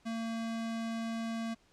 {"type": "tone", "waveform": "square", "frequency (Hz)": 227.3, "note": "A#3", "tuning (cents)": -43, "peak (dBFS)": -35, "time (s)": [0.05, 1.55], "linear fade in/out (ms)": 20, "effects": ["pink hiss -67 dBFS RMS until 1.72 s", "low-pass 7000 Hz 12 dB/octave"]}